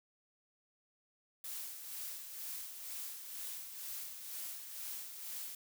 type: noise with tremolo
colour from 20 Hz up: blue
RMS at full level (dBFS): -43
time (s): 1.44-5.55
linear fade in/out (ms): 2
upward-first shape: sine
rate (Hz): 2.1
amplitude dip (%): 50
effects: none